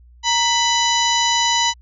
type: harmonic tone with a mistuned harmonic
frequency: 993 Hz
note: B5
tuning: 9 cents sharp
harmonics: 1 / 2 / 3 / 4 / 5 / 6 / 7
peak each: -19 / -24 / -22 / -22 / -29 / -24 / -26 dBFS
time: 0.23-1.74 s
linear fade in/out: 50 ms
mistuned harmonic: 1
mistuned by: -100 cents
effects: added 60 Hz sine -44 dBFS peak until 1.81 s